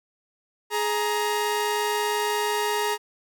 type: tone pair together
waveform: sawtooth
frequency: 418.7 / 937 Hz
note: G#4 / A#5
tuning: +14 / +9 cents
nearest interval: octave + major second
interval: 1395 cents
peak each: -22 dBFS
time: 0.7-2.98 s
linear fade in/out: 50 ms
effects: none